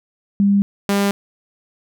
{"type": "tone pair in turn", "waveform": ["sine", "sawtooth"], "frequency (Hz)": [200.2, 200.2], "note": ["G3", "G3"], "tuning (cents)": [37, 37], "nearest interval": "unison", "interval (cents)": 0, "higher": "neither", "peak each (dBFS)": -11, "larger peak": "neither", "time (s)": [[0.4, 0.62], [0.89, 1.11]], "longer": "neither", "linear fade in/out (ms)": 0, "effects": []}